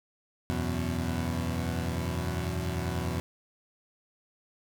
20% pulse chord, E suspended second, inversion none, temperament equal, 82.41 / 92.5 / 123.47 Hz, E2 / F#2 / B2, 0 / 0 / 0 cents, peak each -27 / -30 / -30 dBFS, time 0.5-3.2 s, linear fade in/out 0 ms, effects none

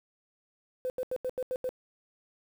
sine tone bursts, 509 Hz, C5, 48 cents flat, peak -28 dBFS, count 7, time 0.85-1.691 s, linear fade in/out 0 ms, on 49 ms, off 83 ms, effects tanh soft clip ceiling -25 dBFS + 9-bit

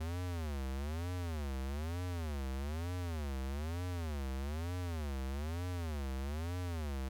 square tone with vibrato, 77.1 Hz, D#2, 15 cents flat, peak -37 dBFS, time 0-7.09 s, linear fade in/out 10 ms, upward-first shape sine, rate 1.1 Hz, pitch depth 270 cents each way, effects none

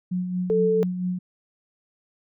sine tone with tremolo, 181.3 Hz, F#3, 35 cents flat, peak -22 dBFS, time 0.11-1.19 s, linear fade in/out 10 ms, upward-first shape sine, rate 4.4 Hz, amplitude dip 45%
sine tone, 440 Hz, A4, in tune, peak -18 dBFS, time 0.5-0.83 s, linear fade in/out 0 ms
effects none

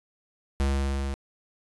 square tone with level ramp, 68.6 Hz, C#2, 17 cents flat, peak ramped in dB -22 to -29 dBFS, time 0.6-1.14 s, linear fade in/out 0 ms, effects resampled to 24000 Hz

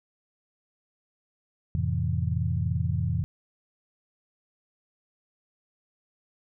sine chord, F major seventh, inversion none, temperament equal, 87.31 / 110 / 130.81 / 164.81 Hz, F2 / A2 / C3 / E3, 0 / 0 / 0 / 0 cents, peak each -28 / -30 / -30 / -31 dBFS, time 1.75-3.24 s, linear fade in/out 0 ms, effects none

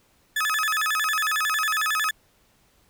35% pulse tone with vibrato, 1483 Hz, F#6, 4 cents sharp, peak -20 dBFS, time 0.36-2.11 s, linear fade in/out 5 ms, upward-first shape square, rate 11 Hz, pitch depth 270 cents each way, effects pink hiss -62 dBFS RMS until 2.89 s

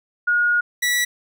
sine / sawtooth tone pair in turn, 1439 / 1950.5 Hz, F#6 / B6, -49 / -22 cents, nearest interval perfect fourth, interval 527 cents, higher second, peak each -15 / -14 dBFS, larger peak second, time 0.27-0.61 / 0.82-1.05 s, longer first, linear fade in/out 10 ms, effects none

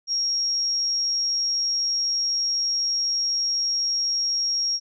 sine tone, 5588 Hz, F8, in tune, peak -21 dBFS, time 0.07-4.8 s, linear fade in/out 50 ms, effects none

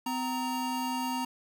square tone pair together, 255.1 / 932 Hz, C4 / A#5, -44 / -1 cents, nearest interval octave + minor seventh, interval 2243 cents, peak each -34 / -33 dBFS, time 0.06-1.25 s, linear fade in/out 5 ms, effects none

